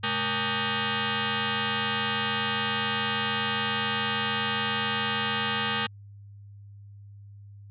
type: tone with frequency modulation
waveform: sine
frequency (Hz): 810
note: G#5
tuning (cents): -43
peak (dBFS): -25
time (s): 0.03-5.87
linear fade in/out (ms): 10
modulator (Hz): 341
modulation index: 7.8
effects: added 101 Hz sine -44 dBFS peak until 7.7 s